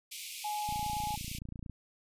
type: high-pass noise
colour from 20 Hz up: pink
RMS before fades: -43 dBFS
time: 0.11-1.39 s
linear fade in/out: 10 ms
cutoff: 2200 Hz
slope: 96 dB/octave
type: tone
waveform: sine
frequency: 840 Hz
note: G#5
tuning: 19 cents sharp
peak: -33 dBFS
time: 0.44-1.16 s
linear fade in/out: 10 ms
type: click train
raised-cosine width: 5 ms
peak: -30 dBFS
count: 30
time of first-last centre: 0.69-1.697 s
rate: 28.8 Hz
effects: resampled to 32000 Hz